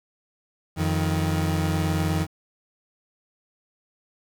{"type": "tone pair together", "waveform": "30% pulse", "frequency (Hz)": [88.5, 157.69], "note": ["F2", "D#3"], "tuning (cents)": [23, 24], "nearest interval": "minor seventh", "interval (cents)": 1001, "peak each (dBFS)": -22, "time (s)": [0.76, 2.27], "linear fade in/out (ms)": 50, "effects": ["8-bit"]}